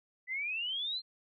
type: exponential sweep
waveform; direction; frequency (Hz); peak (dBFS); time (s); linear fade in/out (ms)
sine; up; 1975.5 to 4217; -33; 0.27-1.02; 50
effects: none